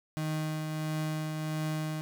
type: tone with tremolo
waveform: 35% pulse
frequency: 155.56 Hz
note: D#3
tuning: in tune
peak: -28 dBFS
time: 0.17-2.01 s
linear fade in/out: 0 ms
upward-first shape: triangle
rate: 1.5 Hz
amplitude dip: 35%
effects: none